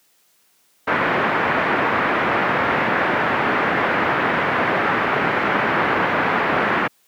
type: low-pass noise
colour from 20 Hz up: white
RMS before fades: -19 dBFS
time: 0.87-6.88 s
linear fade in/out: 10 ms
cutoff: 1900 Hz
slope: 24 dB/octave
effects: white hiss -60 dBFS RMS until 7.07 s + high-pass 150 Hz 12 dB/octave